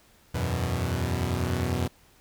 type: chord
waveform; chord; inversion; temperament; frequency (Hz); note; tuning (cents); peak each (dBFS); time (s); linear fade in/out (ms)
sawtooth; E suspended second; none; equal; 82.41 / 92.5 / 123.47; E2 / F#2 / B2; 0 / 0 / 0; -26; 0.34-1.88; 10
effects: pink hiss -59 dBFS RMS until 2.2 s